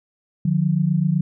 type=tone pair together; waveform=sine; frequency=151.14 / 179 Hz; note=D#3 / F3; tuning=-50 / +43 cents; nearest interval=minor third; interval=293 cents; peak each=-19 dBFS; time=0.45-1.21 s; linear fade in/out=5 ms; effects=none